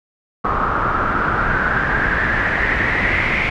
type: noise with low-pass filter sweep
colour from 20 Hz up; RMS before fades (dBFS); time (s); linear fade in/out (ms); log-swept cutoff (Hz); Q
pink; -18; 0.44-3.5; 10; 1200 to 2200; 6.8
effects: none